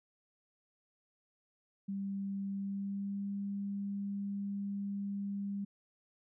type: tone with pitch glide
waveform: sine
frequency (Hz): 197 to 199.98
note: G3 to G3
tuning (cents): +9 to +35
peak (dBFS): -35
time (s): 1.88-5.65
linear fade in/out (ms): 10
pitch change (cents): +26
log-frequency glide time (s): 2.54-3.29
effects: none